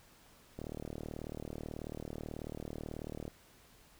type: click train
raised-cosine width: 2 ms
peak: -28 dBFS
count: 104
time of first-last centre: 0.59-3.279 s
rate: 38.3 Hz
effects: pink hiss -62 dBFS RMS until 3.99 s